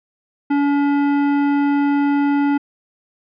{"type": "tone with hard clipping", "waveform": "sine", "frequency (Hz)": 284.9, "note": "C#4", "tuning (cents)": 48, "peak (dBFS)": -16, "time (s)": [0.5, 2.58], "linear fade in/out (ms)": 10, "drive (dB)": 13, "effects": ["resampled to 11025 Hz"]}